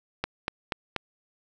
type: click train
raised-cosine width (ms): 0.3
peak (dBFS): -11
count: 4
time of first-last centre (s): 0.24-0.963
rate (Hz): 4.15
effects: none